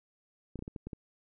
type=clicks; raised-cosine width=3 ms; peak=-27 dBFS; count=7; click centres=0.557 / 0.591 / 0.624 / 0.679 / 0.762 / 0.87 / 0.932 s; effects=none